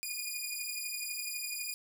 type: beating tone pair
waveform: 10% pulse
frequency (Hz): 2437 / 2449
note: D#7 / D#7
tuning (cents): -37 / -28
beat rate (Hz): 12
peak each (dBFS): -30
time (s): 0.03-1.74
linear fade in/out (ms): 0
effects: none